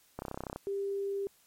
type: click train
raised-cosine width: 1 ms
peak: -23 dBFS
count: 13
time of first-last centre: 0.19-0.56 s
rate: 32.4 Hz
type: tone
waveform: sine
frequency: 396.7 Hz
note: G4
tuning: 21 cents sharp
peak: -31 dBFS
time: 0.67-1.27 s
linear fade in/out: 0 ms
effects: white hiss -65 dBFS RMS until 1.46 s + MP3 64 kbps